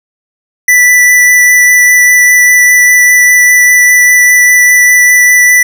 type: tone with vibrato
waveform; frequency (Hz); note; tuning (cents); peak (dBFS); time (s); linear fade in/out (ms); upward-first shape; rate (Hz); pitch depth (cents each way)
square; 1975.5; B6; 0; -3; 0.68-5.63; 5; sine; 5; 8
effects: none